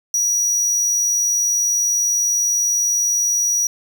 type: tone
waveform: square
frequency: 5800 Hz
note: F#8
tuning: 35 cents flat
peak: -16 dBFS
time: 0.14-3.67 s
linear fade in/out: 2 ms
effects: none